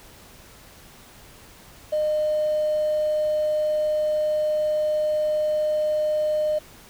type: tone with hard clipping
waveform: triangle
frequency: 610 Hz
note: D#5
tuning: 34 cents flat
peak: -20 dBFS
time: 1.92-6.59 s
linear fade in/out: 10 ms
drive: 3 dB
effects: pink hiss -48 dBFS RMS until 6.89 s